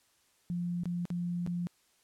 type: tone with dropouts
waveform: sine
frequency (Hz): 174.61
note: F3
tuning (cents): 0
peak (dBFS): -31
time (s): 0.5-1.67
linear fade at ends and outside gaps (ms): 0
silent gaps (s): 0.835-0.856 / 1.054-1.103 / 1.464-1.474
effects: white hiss -69 dBFS RMS until 2.03 s + low-pass 11000 Hz 12 dB/octave